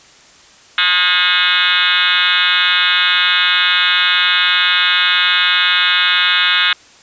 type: tone with frequency modulation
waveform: sine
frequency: 2534 Hz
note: D#7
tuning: 31 cents sharp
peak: -10 dBFS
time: 0.78-6.73 s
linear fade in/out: 2 ms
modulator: 183 Hz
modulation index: 6.9
effects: white hiss -44 dBFS RMS until 7.02 s + resampled to 16000 Hz